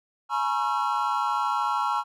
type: tone cluster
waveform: triangle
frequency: 845 / 958 / 1091 / 1353 Hz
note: G#5 / A#5 / C#6 / E6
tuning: +30 / +47 / -28 / +45 cents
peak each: -27 dBFS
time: 0.29-2.04 s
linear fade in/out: 50 ms
effects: none